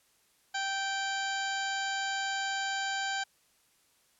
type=harmonic tone with a mistuned harmonic; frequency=781 Hz; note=G5; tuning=7 cents flat; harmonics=1 / 2 / 3 / 4 / 5 / 6 / 7 / 8 / 9; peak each=-35 / -34 / -44 / -40 / -44 / -43 / -52 / -53 / -43 dBFS; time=0.54-3.24 s; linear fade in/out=10 ms; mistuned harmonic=7; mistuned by=-18 cents; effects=white hiss -68 dBFS RMS until 4.19 s + low-pass 12000 Hz 12 dB/octave